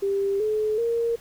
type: tone with pitch steps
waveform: sine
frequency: 395.7 / 429 / 465.2 Hz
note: G4 / A4 / A#4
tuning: +16 / -44 / -4 cents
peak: -21 dBFS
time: 0.02-1.16 s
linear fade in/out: 10 ms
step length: 380 ms
effects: pink hiss -50 dBFS RMS until 1.2 s